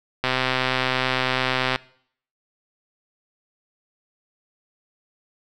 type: click train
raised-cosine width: 0.3 ms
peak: -5 dBFS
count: 197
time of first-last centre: 0.24-1.759 s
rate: 129 Hz
effects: noise-tail reverb RT60 0.6 s tail -21 dB re dry